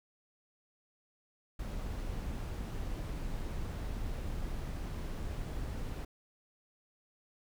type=noise; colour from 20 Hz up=brown; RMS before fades=-38 dBFS; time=1.59-6.05 s; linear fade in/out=5 ms; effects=none